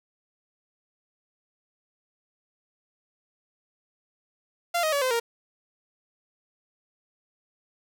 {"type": "tone with pitch steps", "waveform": "sawtooth", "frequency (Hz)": [691, 626.4, 567.8, 514.7, 466.5], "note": ["F5", "D#5", "C#5", "C5", "A#4"], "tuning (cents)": [-19, 11, 41, -29, 1], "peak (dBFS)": -19, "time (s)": [4.74, 5.2], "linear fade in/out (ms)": 10, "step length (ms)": 92, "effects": []}